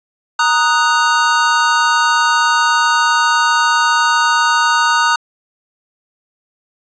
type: chord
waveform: square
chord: D# minor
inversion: second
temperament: equal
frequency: 932.3 / 1244.5 / 1480 Hz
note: A#5 / D#6 / F#6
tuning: 0 / 0 / 0 cents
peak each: -16 dBFS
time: 0.39-5.16 s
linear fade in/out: 5 ms
effects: resampled to 16000 Hz + 8-bit